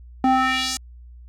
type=tone with band-pass filter sweep; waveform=square; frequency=260 Hz; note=C4; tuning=11 cents flat; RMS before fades=-20 dBFS; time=0.24-0.77 s; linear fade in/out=2 ms; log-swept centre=540 to 7400 Hz; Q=1.8; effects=added 60 Hz sine -40 dBFS peak until 1.28 s